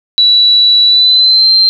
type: tone with pitch glide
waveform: sine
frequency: 3937 to 4142 Hz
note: B7 to C8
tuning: -6 to -18 cents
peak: -4 dBFS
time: 0.18-1.69 s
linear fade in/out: 0 ms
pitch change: +88 cents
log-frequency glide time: 0.86-1.5 s
effects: 7-bit